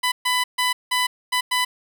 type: tone bursts at uneven times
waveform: 15% pulse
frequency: 998 Hz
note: B5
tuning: 18 cents sharp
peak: -12 dBFS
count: 6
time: 0.03-0.12 / 0.25-0.44 / 0.58-0.73 / 0.91-1.07 / 1.32-1.41 / 1.51-1.65 s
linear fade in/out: 10 ms
effects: none